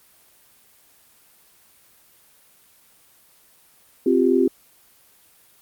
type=chord; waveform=sine; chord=C suspended fourth; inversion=none; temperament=equal; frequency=261.6 / 349.2 / 392 Hz; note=C4 / F4 / G4; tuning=0 / 0 / 0 cents; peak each=-19 dBFS; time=4.06-4.48 s; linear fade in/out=5 ms; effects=white hiss -55 dBFS RMS until 5.61 s + Opus 24 kbps